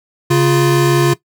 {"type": "tone pair together", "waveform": "square", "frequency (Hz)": [138.59, 349.6], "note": ["C#3", "F4"], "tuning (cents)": [0, 2], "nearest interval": "octave + major third", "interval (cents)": 1602, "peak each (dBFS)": -13, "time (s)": [0.3, 1.14], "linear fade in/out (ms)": 10, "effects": ["noise-tail reverb RT60 0.1 s tail -17 dB re dry"]}